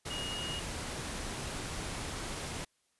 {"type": "tone in noise", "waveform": "sine", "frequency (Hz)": 2870, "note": "F7", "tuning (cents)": 47, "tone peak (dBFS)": -38, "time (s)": [0.1, 0.6], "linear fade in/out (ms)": 10, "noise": "pink", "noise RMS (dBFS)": -39, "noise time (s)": [0.05, 2.65], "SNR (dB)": -2, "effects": ["white hiss -75 dBFS RMS until 2.99 s", "resampled to 24000 Hz"]}